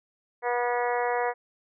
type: harmonic tone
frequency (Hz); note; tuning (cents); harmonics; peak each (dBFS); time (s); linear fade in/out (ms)
242.6; B3; -31; 2 / 3 / 4 / 5 / 6 / 7 / 8 / 9; -28 / -29 / -31 / -38 / -39 / -37 / -36 / -41; 0.42-1.34; 50
effects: none